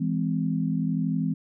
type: chord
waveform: sine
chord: E augmented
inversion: none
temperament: just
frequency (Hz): 164.81 / 206 / 257.5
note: E3 / G#3 / B#3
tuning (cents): 0 / -14 / -28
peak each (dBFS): -26 / -29 / -28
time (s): 0-1.34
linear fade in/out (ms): 10
effects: none